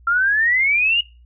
sine exponential sweep, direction up, 1359 to 2900 Hz, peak -14 dBFS, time 0.07-1.01 s, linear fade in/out 5 ms, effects noise-tail reverb RT60 0.3 s tail -21 dB re dry + added 60 Hz sine -45 dBFS peak until 1.25 s

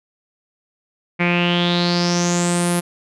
sawtooth tone with low-pass filter sweep, 174.61 Hz, F3, in tune, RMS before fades -18 dBFS, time 1.19-2.81 s, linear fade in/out 20 ms, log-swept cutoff 2200 to 11000 Hz, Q 7, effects none

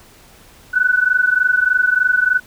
sine tone pair together, 1480 / 1503.3 Hz, F#6 / F#6, 0 / +27 cents, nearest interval unison, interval 27 cents, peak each -15 dBFS, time 0.73-2.4 s, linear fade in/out 20 ms, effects pink hiss -46 dBFS RMS until 2.46 s

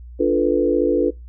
sine chord, B half-diminished seventh, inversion first, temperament equal with one note detuned, 292 / 349.2 / 440 / 493.9 Hz, D4 / F4 / A4 / B4, -10 / 0 / 0 / 0 cents, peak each -20 dBFS, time 0.19-1.11 s, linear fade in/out 20 ms, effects noise-tail reverb RT60 0.2 s tail -22 dB re dry + added 60 Hz sine -35 dBFS peak until 1.28 s

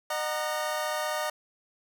25% pulse chord, D# minor, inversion none, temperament equal with one note detuned, 609.8 / 740 / 932.3 Hz, D#5 / F#5 / A#5, -35 / 0 / 0 cents, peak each -27 / -32 / -31 dBFS, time 0.1-1.3 s, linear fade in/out 5 ms, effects none

